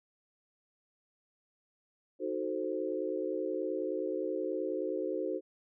sine chord, D# diminished seventh, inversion none, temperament equal, 311.1 / 370 / 440 / 523.3 Hz, D#4 / F#4 / A4 / C5, 0 / 0 / 0 / 0 cents, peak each -38 / -36 / -38 / -37 dBFS, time 2.19-5.41 s, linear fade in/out 50 ms, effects none

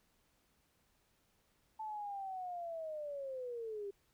sine linear sweep, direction down, 880 to 392 Hz, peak -40 dBFS, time 1.79-3.91 s, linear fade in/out 10 ms, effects pink hiss -75 dBFS RMS until 4.13 s

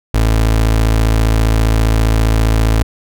30% pulse tone, 55 Hz, A1, in tune, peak -7 dBFS, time 0.14-2.83 s, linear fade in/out 5 ms, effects none

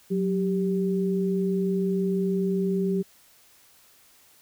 sine tone pair together, 184.8 / 391.6 Hz, F#3 / G4, -2 / -2 cents, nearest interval octave + minor second, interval 1300 cents, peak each -24 / -26 dBFS, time 0.1-3.03 s, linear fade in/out 20 ms, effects white hiss -57 dBFS RMS until 4.41 s

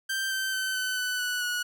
sawtooth tone with pitch steps, 1568 / 1550 / 1532.2 / 1514.6 / 1497.2 / 1480 / 1463 Hz, G6 / G6 / G6 / F#6 / F#6 / F#6 / F#6, 0 / -20 / -40 / +40 / +20 / 0 / -20 cents, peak -24 dBFS, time 0.09-1.63 s, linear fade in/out 10 ms, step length 220 ms, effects none

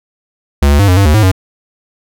square tone with pitch steps, 70.8 / 72 / 100.4 / 90.7 / 99.1 / 75.5 / 107.8 / 93.6 Hz, C#2 / D2 / G2 / F#2 / G2 / D2 / A2 / F#2, +37 / -34 / +42 / -34 / +19 / +48 / -35 / +20 cents, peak -6 dBFS, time 0.62-1.316 s, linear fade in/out 5 ms, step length 87 ms, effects none

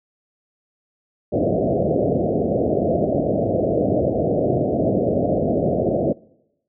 white low-pass noise, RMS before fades -19 dBFS, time 1.32-6.13 s, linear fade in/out 10 ms, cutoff 680 Hz, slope 96 dB/octave, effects noise-tail reverb RT60 0.9 s tail -24 dB re dry + high-pass 100 Hz 12 dB/octave

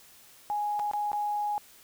sine tone with dropouts, 830.6 Hz, G#5, in tune, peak -27 dBFS, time 0.5-1.58 s, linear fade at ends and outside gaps 0 ms, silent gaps 0.793-0.797 / 0.913-0.935 / 1.117-1.131 s, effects white hiss -55 dBFS RMS until 1.83 s

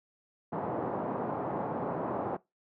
white band-pass noise, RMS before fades -34 dBFS, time 0.52-2.37 s, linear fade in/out 10 ms, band 120 to 900 Hz, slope 24 dB/octave, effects noise-tail reverb RT60 0.2 s tail -21 dB re dry

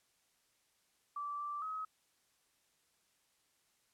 sine tone with pitch steps, 1163 / 1171 / 1274 Hz, D6 / D6 / D#6, -17 / -5 / +41 cents, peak -38 dBFS, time 1.16-1.85 s, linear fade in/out 5 ms, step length 230 ms, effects white hiss -75 dBFS RMS until 3.93 s + low-pass 11000 Hz 12 dB/octave

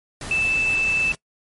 sine tone in noise, 2637 Hz, E7, in tune, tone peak -18 dBFS, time 0.31-1.12 s, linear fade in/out 2 ms, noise pink, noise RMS -33 dBFS, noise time 0.21-1.15 s, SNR +12 dB, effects noise-tail reverb RT60 0.1 s tail -21 dB re dry + MP3 48 kbps

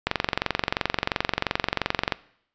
click train, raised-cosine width 0.3 ms, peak -5 dBFS, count 48, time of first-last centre 0.07-2.122 s, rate 22.9 Hz, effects noise-tail reverb RT60 0.7 s tail -20 dB re dry + resampled to 16000 Hz

